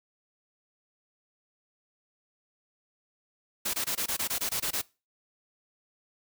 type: noise bursts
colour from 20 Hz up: white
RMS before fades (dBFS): -30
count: 11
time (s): 3.65-4.817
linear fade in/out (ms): 10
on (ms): 87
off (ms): 21
effects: noise-tail reverb RT60 0.3 s tail -23 dB re dry